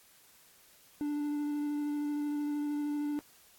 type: tone with vibrato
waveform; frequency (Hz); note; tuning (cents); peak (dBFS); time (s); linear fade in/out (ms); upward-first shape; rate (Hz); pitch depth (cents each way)
triangle; 293.7; D4; 0; -29; 1.01-3.19; 0; square; 13; 9
effects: white hiss -61 dBFS RMS until 3.58 s + AAC 64 kbps